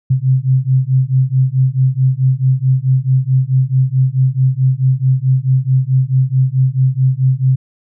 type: beating tone pair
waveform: sine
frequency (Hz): 128.6 / 133.2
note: C3 / C3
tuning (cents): -30 / +31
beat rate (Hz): 4.6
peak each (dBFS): -13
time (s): 0.1-7.56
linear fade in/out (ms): 10
effects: none